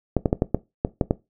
clicks, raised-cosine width 2 ms, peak -5 dBFS, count 8, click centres 0.167 / 0.258 / 0.329 / 0.421 / 0.546 / 0.849 / 1.012 / 1.109 s, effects noise-tail reverb RT60 0.2 s tail -18 dB re dry

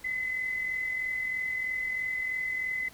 sine tone with amplitude modulation, 2027 Hz, B6, 45 cents sharp, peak -27 dBFS, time 0.04-2.89 s, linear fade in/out 10 ms, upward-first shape sine, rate 43.1 Hz, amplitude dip 45%, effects pink hiss -53 dBFS RMS until 2.93 s

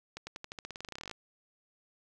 accelerating click train, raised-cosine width 0.2 ms, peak -24 dBFS, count 21, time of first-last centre 0.17-1.113 s, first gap 100 ms, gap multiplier 0.91, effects none

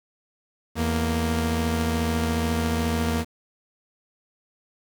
sawtooth tone pair together, 82.41 / 233.1 Hz, E2 / A#3, 0 / 0 cents, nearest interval octave + tritone, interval 1800 cents, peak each -21 dBFS, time 0.75-3.25 s, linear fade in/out 50 ms, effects 7-bit

